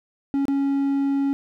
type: tone with dropouts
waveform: triangle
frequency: 277.2 Hz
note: C#4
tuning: in tune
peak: -17 dBFS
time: 0.34-1.33 s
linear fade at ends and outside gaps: 0 ms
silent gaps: 0.454-0.482 s
effects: none